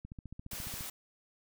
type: click train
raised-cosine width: 5 ms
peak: -32 dBFS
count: 12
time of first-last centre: 0.05-0.809 s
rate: 14.5 Hz
type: noise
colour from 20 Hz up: white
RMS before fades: -42 dBFS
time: 0.51-0.9 s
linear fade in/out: 5 ms
effects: none